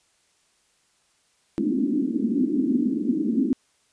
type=band-pass noise; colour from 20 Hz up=pink; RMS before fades=-23 dBFS; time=1.58-3.53 s; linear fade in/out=0 ms; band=230 to 310 Hz; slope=48 dB/octave; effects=white hiss -65 dBFS RMS until 3.92 s + resampled to 22050 Hz